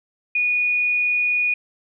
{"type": "tone", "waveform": "sine", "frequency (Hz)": 2459, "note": "D#7", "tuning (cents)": -21, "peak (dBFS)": -17, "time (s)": [0.35, 1.54], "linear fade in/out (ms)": 5, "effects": []}